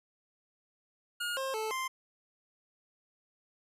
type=tone with pitch steps; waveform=25% pulse; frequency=1428 / 533 / 437.2 / 1046 Hz; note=F6 / C5 / A4 / C6; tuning=+38 / +32 / -11 / -1 cents; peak=-29 dBFS; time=1.2-1.88 s; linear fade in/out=10 ms; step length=170 ms; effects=resampled to 32000 Hz